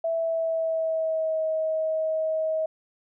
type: tone with pitch glide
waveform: sine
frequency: 659.3 to 634.3 Hz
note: E5 to D#5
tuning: 0 to +33 cents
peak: -23 dBFS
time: 0.04-2.66 s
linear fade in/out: 5 ms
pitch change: -67 cents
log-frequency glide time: 0.15-1.44 s
effects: none